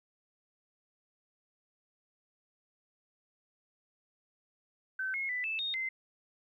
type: tone with pitch steps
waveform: sine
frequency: 1535 / 2164 / 1990 / 2631 / 3704 / 2070 Hz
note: G6 / C#7 / B6 / E7 / A#7 / C7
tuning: -37 / -42 / +13 / -4 / -12 / -19 cents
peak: -32 dBFS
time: 4.99-5.89 s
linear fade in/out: 5 ms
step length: 150 ms
effects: 12-bit